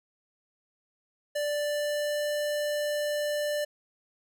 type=tone with pitch glide; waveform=square; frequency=587.3 to 591.4 Hz; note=D5 to D5; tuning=0 to +12 cents; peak=-28 dBFS; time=1.35-3.65 s; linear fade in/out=10 ms; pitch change=+12 cents; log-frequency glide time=1.48-2.3 s; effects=none